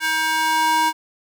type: tone with high-pass filter sweep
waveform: square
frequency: 317.1 Hz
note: D#4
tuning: 33 cents sharp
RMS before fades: -19 dBFS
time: 0-0.93 s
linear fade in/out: 50 ms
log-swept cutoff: 1500 to 800 Hz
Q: 2.2
effects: none